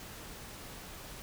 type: silence
effects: pink hiss -47 dBFS RMS until 1.22 s